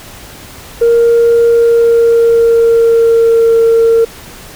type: tone with pitch glide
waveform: sine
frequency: 467 to 457.4 Hz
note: A#4 to A#4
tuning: +3 to -33 cents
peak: -3 dBFS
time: 0.81-4.05 s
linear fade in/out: 10 ms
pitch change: -36 cents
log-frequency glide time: 1.43-3.6 s
effects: tanh soft clip ceiling -2 dBFS + pink hiss -32 dBFS RMS until 4.55 s